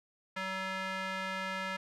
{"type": "tone with band-pass filter", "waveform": "square", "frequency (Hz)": 189.5, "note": "F#3", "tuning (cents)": 42, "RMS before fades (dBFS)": -37, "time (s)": [0.36, 1.77], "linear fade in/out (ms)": 10, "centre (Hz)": 1800, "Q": 1.3, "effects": []}